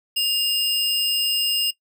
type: tone pair together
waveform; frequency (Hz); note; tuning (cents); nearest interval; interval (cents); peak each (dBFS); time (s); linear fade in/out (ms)
square; 2817 / 5057; F7 / D#8; +14 / +27; minor seventh; 1013; -21 / -25; 0.16-1.71; 10
effects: noise-tail reverb RT60 0.1 s tail -19 dB re dry